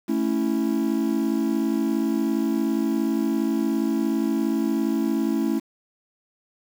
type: chord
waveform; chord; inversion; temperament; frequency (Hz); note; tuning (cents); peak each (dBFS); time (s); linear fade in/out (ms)
triangle; A major; none; equal; 220 / 277.2 / 329.6; A3 / C#4 / E4; 0 / 0 / 0; -23; 0.08-5.6; 20
effects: 7-bit